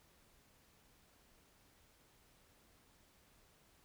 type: silence
effects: pink hiss -69 dBFS RMS until 3.84 s